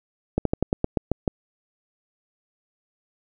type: slowing click train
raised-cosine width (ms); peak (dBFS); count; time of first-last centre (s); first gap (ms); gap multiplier
2; -7; 9; 0.38-1.278; 73; 1.12
effects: none